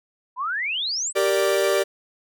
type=exponential sweep; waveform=sine; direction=up; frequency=953 to 8470 Hz; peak=-23 dBFS; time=0.36-1.13 s; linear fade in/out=50 ms
type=chord; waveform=45% pulse; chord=G minor; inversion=none; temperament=equal with one note detuned; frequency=390.2 / 466.2 / 587.3 Hz; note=G4 / Bb4 / D5; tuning=-8 / 0 / 0 cents; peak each=-22 / -25 / -22 dBFS; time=1.15-1.84 s; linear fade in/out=20 ms
effects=none